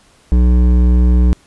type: tone with hard clipping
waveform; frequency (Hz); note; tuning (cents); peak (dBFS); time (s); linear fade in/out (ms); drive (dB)
sine; 61; B1; -21; -9; 0.32-1.33; 0; 11
effects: pink hiss -50 dBFS RMS until 1.46 s + resampled to 24000 Hz